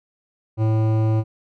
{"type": "tone with hard clipping", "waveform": "sine", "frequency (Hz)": 110, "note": "A2", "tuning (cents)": 0, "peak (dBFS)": -18, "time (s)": [0.57, 1.24], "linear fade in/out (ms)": 50, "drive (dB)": 14, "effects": []}